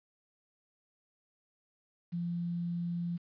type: tone with quantisation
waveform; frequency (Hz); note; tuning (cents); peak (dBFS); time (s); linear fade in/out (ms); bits
sine; 172.4; F3; -22; -32; 2.12-3.18; 20; 10
effects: resampled to 11025 Hz